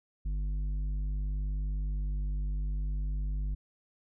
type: tone with tanh clipping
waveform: triangle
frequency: 49.78 Hz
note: G1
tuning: 27 cents sharp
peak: -31 dBFS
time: 0.25-3.55 s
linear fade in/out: 10 ms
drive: 12 dB
effects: none